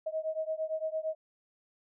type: beating tone pair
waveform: sine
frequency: 629 / 637.8 Hz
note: D#5 / D#5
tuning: +19 / +43 cents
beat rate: 8.8 Hz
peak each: -34 / -35 dBFS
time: 0.06-1.15 s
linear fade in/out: 10 ms
effects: none